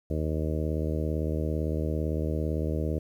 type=harmonic tone; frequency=77.78 Hz; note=D#2; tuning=in tune; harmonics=1 / 2 / 3 / 4 / 5 / 6 / 7 / 8; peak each=-29 / -33 / -37 / -35 / -38 / -37 / -39 / -41 dBFS; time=0.1-2.99 s; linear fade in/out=5 ms; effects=10-bit